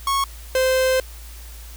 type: tone pair in turn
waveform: 45% pulse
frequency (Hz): 1100 / 519.1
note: C#6 / C5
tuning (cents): -14 / -14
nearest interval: octave + minor second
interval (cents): 1300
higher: first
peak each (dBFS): -18 / -16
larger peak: second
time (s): 0.07-0.24 / 0.55-1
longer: second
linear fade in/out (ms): 2
effects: added 57 Hz sine -36 dBFS peak until 1.76 s + white hiss -44 dBFS RMS until 1.76 s